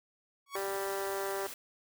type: tone with exponential growth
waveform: sawtooth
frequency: 1117 Hz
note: C#6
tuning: 13 cents sharp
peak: -30 dBFS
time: 0.46-0.56 s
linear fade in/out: 5 ms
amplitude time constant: 21 ms
type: harmonic tone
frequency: 196 Hz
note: G3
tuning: in tune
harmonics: 2 / 3 / 4 / 5 / 6 / 7 / 8 / 9 / 10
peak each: -36 / -40 / -42 / -44 / -46 / -47 / -48 / -49 / -50 dBFS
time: 0.55-1.47 s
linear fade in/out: 5 ms
type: noise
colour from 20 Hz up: white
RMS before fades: -44 dBFS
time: 0.56-1.54 s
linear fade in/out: 2 ms
effects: none